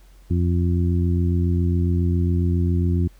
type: harmonic tone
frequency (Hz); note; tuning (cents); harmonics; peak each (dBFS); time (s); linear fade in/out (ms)
87.31; F2; 0; 1 / 2 / 3 / 4; -18 / -24 / -28 / -30; 0.3-3.08; 10
effects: added 45 Hz sine -46 dBFS peak until 3.19 s + pink hiss -58 dBFS RMS until 3.19 s